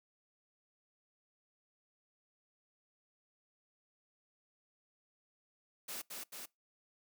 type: noise with echo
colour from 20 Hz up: white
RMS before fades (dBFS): -43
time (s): 5.88-6.02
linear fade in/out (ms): 10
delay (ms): 220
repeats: 2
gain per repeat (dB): -2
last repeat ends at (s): 6.46
effects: noise-tail reverb RT60 0.2 s tail -24 dB re dry + high-pass 200 Hz 12 dB/octave